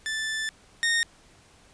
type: tone pair in turn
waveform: sawtooth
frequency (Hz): 1760 / 1846.4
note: A6 / A#6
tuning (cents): 0 / -17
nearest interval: minor second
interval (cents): 83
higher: second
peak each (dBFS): -24 / -18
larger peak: second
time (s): 0.06-0.49 / 0.83-1.03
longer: first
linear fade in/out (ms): 0
effects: pink hiss -56 dBFS RMS until 1.73 s + resampled to 22050 Hz